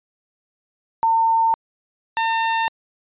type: tone pair in turn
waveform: sine / sawtooth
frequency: 905 / 905 Hz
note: A5 / A5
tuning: +48 / +48 cents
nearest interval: unison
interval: 0 cents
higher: neither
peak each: -14 dBFS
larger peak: neither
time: 1.03-1.54 / 2.17-2.68 s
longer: neither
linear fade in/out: 0 ms
effects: resampled to 8000 Hz